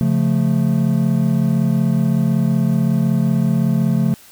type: chord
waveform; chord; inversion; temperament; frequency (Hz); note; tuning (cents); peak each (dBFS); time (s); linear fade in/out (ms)
triangle; Db augmented; none; equal; 138.59 / 174.61 / 220; Db3 / F3 / A3; 0 / 0 / 0; -16; 0.01-4.14; 0
effects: white hiss -45 dBFS RMS until 4.31 s